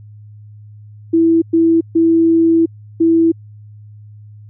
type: tone bursts at uneven times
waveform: sine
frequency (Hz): 329.6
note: E4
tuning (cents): 0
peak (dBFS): -8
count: 4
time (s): 1.13-1.42 / 1.53-1.81 / 1.95-2.66 / 3-3.32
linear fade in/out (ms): 10
effects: added 105 Hz sine -35 dBFS peak until 4.49 s